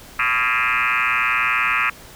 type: tone with frequency modulation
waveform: sine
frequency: 1870 Hz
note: A#6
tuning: 5 cents sharp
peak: -16 dBFS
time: 0.19-1.9 s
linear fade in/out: 5 ms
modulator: 121 Hz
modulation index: 6.3
effects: pink hiss -42 dBFS RMS until 2.15 s